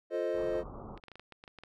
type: chord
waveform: triangle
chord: F dominant seventh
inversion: none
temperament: equal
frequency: 349.2 / 440 / 523.3 / 622.3 Hz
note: F4 / A4 / C5 / Eb5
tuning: 0 / 0 / 0 / 0 cents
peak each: -34 / -34 / -33 / -33 dBFS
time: 0.1-0.64 s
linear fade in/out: 50 ms
type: low-pass noise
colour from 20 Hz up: pink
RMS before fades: -45 dBFS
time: 0.33-1 s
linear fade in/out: 50 ms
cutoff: 1300 Hz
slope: 96 dB/octave
type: clicks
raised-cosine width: 0.3 ms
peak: -33 dBFS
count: 11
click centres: 0.976 / 1.038 / 1.083 / 1.117 / 1.156 / 1.196 / 1.323 / 1.439 / 1.478 / 1.587 / 1.636 s
effects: none